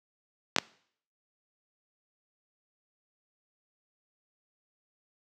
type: clicks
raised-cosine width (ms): 0.2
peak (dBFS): -4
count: 2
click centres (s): 0.563 / 0.585
effects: noise-tail reverb RT60 0.6 s tail -23 dB re dry + high-pass 150 Hz 12 dB/octave